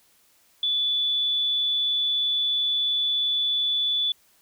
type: tone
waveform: sine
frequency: 3463 Hz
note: A7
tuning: 28 cents flat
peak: -21 dBFS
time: 0.63-4.12 s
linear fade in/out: 2 ms
effects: white hiss -61 dBFS RMS until 4.41 s